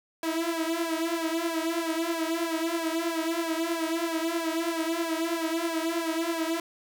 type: tone with flanger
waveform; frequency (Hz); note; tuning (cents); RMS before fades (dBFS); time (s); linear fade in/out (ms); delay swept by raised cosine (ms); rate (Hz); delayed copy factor
sawtooth; 329.6; E4; 0; -29; 0.23-6.6; 2; 1.8 to 5.8; 3.1; +1
effects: none